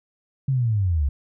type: linear sweep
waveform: sine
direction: down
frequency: 138.59 to 65.41 Hz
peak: -18 dBFS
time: 0.48-1.09 s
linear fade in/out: 5 ms
effects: none